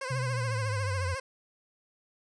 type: tone with vibrato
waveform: 15% pulse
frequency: 523.3 Hz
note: C5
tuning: in tune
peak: -27 dBFS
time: 0.01-1.2 s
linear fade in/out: 5 ms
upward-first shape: triangle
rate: 14 Hz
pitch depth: 90 cents each way
type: linear sweep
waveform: sine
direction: down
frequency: 130.81 to 87.31 Hz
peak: -29 dBFS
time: 0.1-1.15 s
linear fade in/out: 10 ms
effects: resampled to 22050 Hz